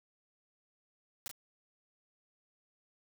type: noise with echo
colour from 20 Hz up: white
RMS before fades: -40 dBFS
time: 1.26-1.28 s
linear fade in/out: 0 ms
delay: 33 ms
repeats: 1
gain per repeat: -6 dB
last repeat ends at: 1.313 s
effects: none